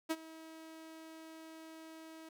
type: tone with ADSR envelope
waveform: sawtooth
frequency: 321 Hz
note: E4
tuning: 46 cents flat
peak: -27 dBFS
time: 0.09-2.29 s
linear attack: 20 ms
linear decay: 44 ms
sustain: -19 dB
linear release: 5 ms
effects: none